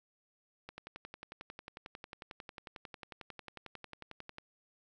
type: click train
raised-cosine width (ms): 0.3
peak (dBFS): -29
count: 42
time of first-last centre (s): 0.69-4.384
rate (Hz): 11.1
effects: none